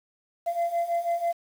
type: beating tone pair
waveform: sine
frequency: 681 / 687.1 Hz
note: F5 / F5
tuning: -44 / -28 cents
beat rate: 6.1 Hz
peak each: -27 / -24 dBFS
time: 0.46-1.33 s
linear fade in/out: 20 ms
effects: tanh soft clip ceiling -21 dBFS + 8-bit